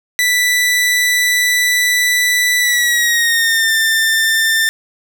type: tone with pitch glide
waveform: sawtooth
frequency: 1975.5 to 1790.7 Hz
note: B6 to A6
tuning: 0 to +30 cents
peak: -8 dBFS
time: 0.19-4.69 s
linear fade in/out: 0 ms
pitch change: -170 cents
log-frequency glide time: 2.59-3.72 s
effects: 8-bit